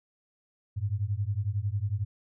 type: beating tone pair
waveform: sine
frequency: 96.7 / 107.7 Hz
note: G2 / A2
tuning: -23 / -37 cents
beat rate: 11 Hz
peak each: -30 dBFS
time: 0.76-2.05 s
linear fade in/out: 20 ms
effects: none